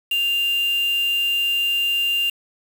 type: tone with quantisation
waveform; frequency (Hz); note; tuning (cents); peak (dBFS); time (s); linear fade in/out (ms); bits
sine; 2794; F7; 0; -18; 0.11-2.3; 5; 5
effects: none